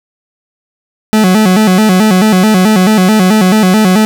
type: tone with vibrato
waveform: 40% pulse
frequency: 199.8 Hz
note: G3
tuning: 33 cents sharp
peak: -4 dBFS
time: 1.13-4.05 s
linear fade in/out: 0 ms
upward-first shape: square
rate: 4.6 Hz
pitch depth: 140 cents each way
effects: none